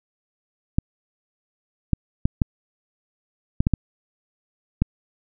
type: clicks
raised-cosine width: 5 ms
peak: -5 dBFS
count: 8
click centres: 0.785 / 1.933 / 2.255 / 2.418 / 3.605 / 3.669 / 3.737 / 4.82 s
effects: none